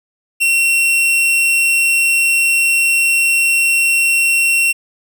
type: tone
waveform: 45% pulse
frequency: 2725 Hz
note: F7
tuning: 43 cents flat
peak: -11 dBFS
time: 0.4-4.73 s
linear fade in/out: 20 ms
effects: none